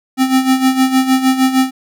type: tone with tremolo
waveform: square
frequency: 261.6 Hz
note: C4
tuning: in tune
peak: -8 dBFS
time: 0.17-1.71 s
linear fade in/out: 50 ms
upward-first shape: sine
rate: 6.5 Hz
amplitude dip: 70%
effects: none